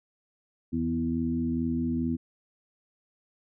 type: harmonic tone with a mistuned harmonic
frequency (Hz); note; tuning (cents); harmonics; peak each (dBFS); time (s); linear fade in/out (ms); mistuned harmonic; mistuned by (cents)
82.41; E2; 0; 1 / 2 / 3 / 4; -35 / -34 / -27 / -35; 0.72-2.17; 20; 2; -23
effects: none